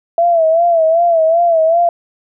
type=tone with vibrato; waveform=sine; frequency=665 Hz; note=E5; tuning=15 cents sharp; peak=-8 dBFS; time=0.18-1.89 s; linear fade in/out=2 ms; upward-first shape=sine; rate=2.6 Hz; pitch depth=76 cents each way; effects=none